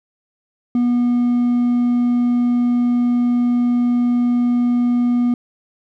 triangle tone with hard clipping, 242.7 Hz, B3, 30 cents flat, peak -14 dBFS, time 0.75-5.34 s, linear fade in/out 2 ms, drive 5 dB, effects none

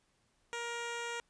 10% pulse tone, 471.2 Hz, A#4, 19 cents sharp, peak -29 dBFS, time 0.53-1.2 s, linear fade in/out 0 ms, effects pink hiss -74 dBFS RMS until 1.29 s + resampled to 22050 Hz

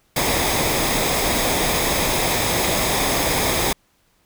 pink noise with comb filter, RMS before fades -20 dBFS, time 0.16-3.73 s, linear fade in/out 5 ms, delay 0.69 ms, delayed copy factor -0.5, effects pink hiss -62 dBFS RMS until 4.25 s

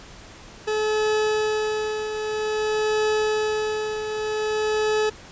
40% pulse tone with tremolo, 429 Hz, A4, 44 cents flat, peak -18 dBFS, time 0.67-5.1 s, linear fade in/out 10 ms, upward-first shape triangle, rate 0.52 Hz, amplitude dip 60%, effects pink hiss -44 dBFS RMS until 5.31 s + resampled to 16000 Hz

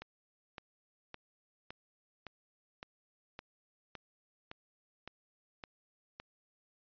click train, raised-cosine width 0.3 ms, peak -28 dBFS, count 12, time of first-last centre 0.02-6.2 s, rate 1.78 Hz, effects resampled to 11025 Hz

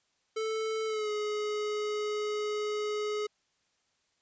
square tone with pitch glide, 440 to 421.1 Hz, A4 to G#4, 0 to +24 cents, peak -31 dBFS, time 0.36-3.27 s, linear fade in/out 10 ms, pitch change -76 cents, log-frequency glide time 0.86-1.1 s, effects white hiss -74 dBFS RMS until 4.21 s + resampled to 16000 Hz

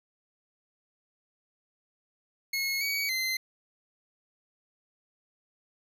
25% pulse tone with pitch steps, 2175 / 2258 / 2066 Hz, C#7 / C#7 / C7, -33 / +31 / -22 cents, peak -24 dBFS, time 2.53-3.37 s, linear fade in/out 5 ms, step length 280 ms, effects none

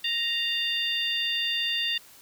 harmonic tone with a mistuned harmonic, 932.3 Hz, A#5, in tune, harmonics 2 / 3 / 4 / 5, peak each -33 / -28 / -29 / -37 dBFS, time 0.04-1.98 s, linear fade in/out 5 ms, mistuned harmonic 4, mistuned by -66 cents, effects white hiss -52 dBFS RMS until 2.21 s

